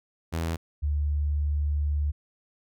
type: tone pair in turn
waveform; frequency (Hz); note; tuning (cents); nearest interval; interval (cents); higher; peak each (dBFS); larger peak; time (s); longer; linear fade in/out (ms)
sawtooth / sine; 82.41 / 73.42; E2 / D2; 0 / 0; major second; 200; first; -23; neither; 0.32-0.57 / 0.82-2.12; second; 20
effects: none